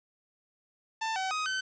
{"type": "tone with pitch steps", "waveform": "sawtooth", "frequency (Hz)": [890, 759, 1255, 1529], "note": ["A5", "F#5", "D#6", "G6"], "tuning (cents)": [20, 44, 15, -44], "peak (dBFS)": -26, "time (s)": [1.01, 1.61], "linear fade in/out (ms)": 10, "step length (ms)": 150, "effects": ["resampled to 16000 Hz", "9-bit"]}